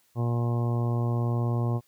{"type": "harmonic tone", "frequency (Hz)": 118.9, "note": "A#2", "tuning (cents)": 35, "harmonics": [1, 2, 3, 4, 5, 6, 7, 8, 9], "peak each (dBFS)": [-24, -34, -36, -40, -41, -42, -43, -47, -42], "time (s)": [0.15, 1.81], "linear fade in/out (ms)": 50, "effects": ["white hiss -66 dBFS RMS until 1.87 s"]}